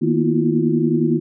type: tone cluster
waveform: sine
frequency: 156.8 / 232.5 / 243.2 / 324.7 / 353.4 Hz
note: D#3 / A#3 / B3 / E4 / F4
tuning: +14 / -4 / -26 / -26 / +21 cents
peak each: -21 dBFS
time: 0.01-1.2 s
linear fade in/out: 20 ms
effects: none